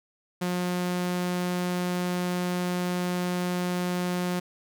sawtooth tone, 178.9 Hz, F3, 42 cents sharp, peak -22 dBFS, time 0.41-4.4 s, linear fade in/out 10 ms, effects none

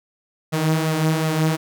sawtooth tone with flanger, 158.1 Hz, D#3, 28 cents sharp, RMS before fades -20 dBFS, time 0.52-1.57 s, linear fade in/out 20 ms, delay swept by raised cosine 1.5 to 6.2 ms, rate 2.7 Hz, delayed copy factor +0.5, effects none

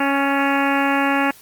harmonic tone with a mistuned harmonic, 277.2 Hz, C#4, in tune, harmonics 1 / 2 / 3 / 4 / 5 / 6 / 7 / 8 / 9 / 10, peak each -20 / -26 / -22 / -26 / -26 / -25 / -31 / -29 / -30 / -30 dBFS, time 0-1.31 s, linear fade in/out 5 ms, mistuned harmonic 6, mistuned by +30 cents, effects white hiss -46 dBFS RMS until 1.41 s + Opus 32 kbps

